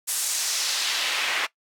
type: noise with band-pass filter sweep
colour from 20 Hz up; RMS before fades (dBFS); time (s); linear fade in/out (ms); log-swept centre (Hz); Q
pink; -26; 0.07-1.47; 20; 9900 to 2000; 1.2
effects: noise-tail reverb RT60 0.1 s tail -18 dB re dry + high-pass 400 Hz 12 dB/octave